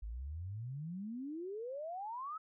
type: exponential sweep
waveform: sine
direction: up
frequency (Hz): 50.3 to 1316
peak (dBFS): -40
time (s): 0.02-2.38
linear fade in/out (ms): 10
effects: none